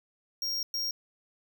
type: tone bursts at uneven times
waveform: square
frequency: 5580 Hz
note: F8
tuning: 2 cents flat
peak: -30 dBFS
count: 2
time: 0.42-0.63 / 0.74-0.91 s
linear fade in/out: 2 ms
effects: none